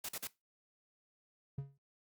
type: noise bursts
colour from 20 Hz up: white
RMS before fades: -41 dBFS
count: 3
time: 0.04-0.273 s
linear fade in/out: 5 ms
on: 49 ms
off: 43 ms
type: tone with exponential decay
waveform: triangle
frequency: 138.59 Hz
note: C#3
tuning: in tune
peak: -32 dBFS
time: 1.58-1.78 s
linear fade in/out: 5 ms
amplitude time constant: 42 ms
effects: noise-tail reverb RT60 0.2 s tail -19 dB re dry + Opus 48 kbps